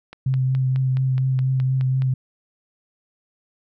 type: click train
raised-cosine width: 0.3 ms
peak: -22 dBFS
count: 10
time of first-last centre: 0.13-2.021 s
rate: 4.76 Hz
type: tone with vibrato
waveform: sine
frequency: 130.81 Hz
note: C3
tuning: in tune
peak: -17 dBFS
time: 0.26-2.14 s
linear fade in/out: 5 ms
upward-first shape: triangle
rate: 4.2 Hz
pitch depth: 20 cents each way
effects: none